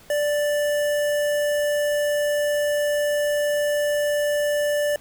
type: tone with notch filter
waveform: square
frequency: 587.3 Hz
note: D5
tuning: in tune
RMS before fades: -22 dBFS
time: 0.1-4.96 s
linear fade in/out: 2 ms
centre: 4100 Hz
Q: 1.5
effects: pink hiss -50 dBFS RMS until 5 s